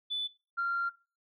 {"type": "tone pair in turn", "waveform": "sine", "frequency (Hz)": [3488, 1384.2], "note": ["A7", "F6"], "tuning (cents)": [-16, -16], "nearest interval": "octave + major third", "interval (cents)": 1600, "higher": "first", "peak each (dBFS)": [-30, -27], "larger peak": "second", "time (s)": [[0.1, 0.28], [0.57, 0.9]], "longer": "second", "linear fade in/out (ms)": 20, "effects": ["noise-tail reverb RT60 0.3 s tail -18 dB re dry", "tanh soft clip ceiling -24 dBFS"]}